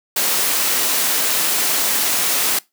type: high-pass noise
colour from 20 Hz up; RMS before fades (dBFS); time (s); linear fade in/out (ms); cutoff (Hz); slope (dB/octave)
white; -18; 0.16-2.59; 5; 220; 12
effects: noise-tail reverb RT60 0.2 s tail -22 dB re dry